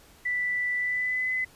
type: tone with pitch glide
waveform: sine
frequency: 1975.5 to 2021 Hz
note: B6 to B6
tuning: 0 to +39 cents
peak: -25 dBFS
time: 0.25-1.45 s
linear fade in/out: 10 ms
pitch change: +39 cents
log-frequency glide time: 0.77-1.31 s
effects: pink hiss -55 dBFS RMS until 1.55 s + resampled to 32000 Hz